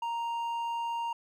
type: tone with hard clipping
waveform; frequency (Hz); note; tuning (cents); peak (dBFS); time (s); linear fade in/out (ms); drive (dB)
sine; 932.3; A#5; 0; -32; 0.02-1.13; 5; 5
effects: none